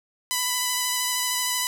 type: tone with vibrato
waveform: 5% pulse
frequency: 996 Hz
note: B5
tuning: 14 cents sharp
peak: -11 dBFS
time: 0.31-1.67 s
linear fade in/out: 0 ms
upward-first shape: square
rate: 13 Hz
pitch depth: 12 cents each way
effects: none